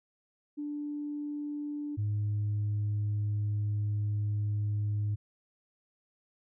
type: tone pair in turn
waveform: sine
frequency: 293.7 / 104.2 Hz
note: D4 / G#2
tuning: 0 / +6 cents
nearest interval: octave + tritone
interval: 1794 cents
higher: first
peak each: -33 / -26 dBFS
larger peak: second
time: 0.57-1.97 / 1.97-5.16 s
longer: second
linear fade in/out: 20 ms
effects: tanh soft clip ceiling -26 dBFS